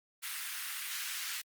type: high-pass noise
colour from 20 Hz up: pink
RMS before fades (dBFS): -39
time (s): 0.22-1.42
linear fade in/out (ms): 20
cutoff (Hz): 1500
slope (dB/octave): 24
effects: Opus 32 kbps